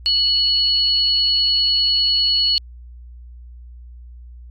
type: tone pair together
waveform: sine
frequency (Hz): 2960 / 4365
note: F#7 / C#8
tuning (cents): 0 / -28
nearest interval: perfect fifth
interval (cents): 672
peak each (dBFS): -21 / -15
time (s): 0.06-2.58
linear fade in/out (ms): 0
effects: added 60 Hz sine -36 dBFS peak until 4.5 s + AAC 64 kbps